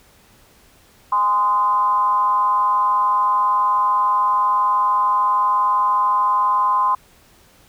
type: tone with frequency modulation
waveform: sine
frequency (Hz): 1030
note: C6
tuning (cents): -28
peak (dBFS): -14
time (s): 1.12-6.95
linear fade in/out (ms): 5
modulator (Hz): 207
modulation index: 0.54
effects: pink hiss -52 dBFS RMS until 7.68 s